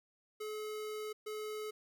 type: tone bursts at uneven times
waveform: square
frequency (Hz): 427.7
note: A4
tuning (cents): -49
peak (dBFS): -40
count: 2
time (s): 0.4-1.13 / 1.26-1.71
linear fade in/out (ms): 10
effects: none